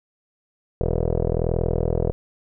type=tone with low-pass filter; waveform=15% pulse; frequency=41.2 Hz; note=E1; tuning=in tune; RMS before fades=-22 dBFS; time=0.81-2.12 s; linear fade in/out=0 ms; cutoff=530 Hz; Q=7.6; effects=none